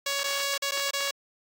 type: tone with dropouts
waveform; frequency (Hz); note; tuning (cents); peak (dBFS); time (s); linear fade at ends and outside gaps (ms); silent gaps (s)
5% pulse; 559; C#5; +14; -15; 0.06-1.11; 5; 0.235-0.24 / 0.578-0.621 / 0.711-0.718 / 0.909-0.934
effects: AAC 48 kbps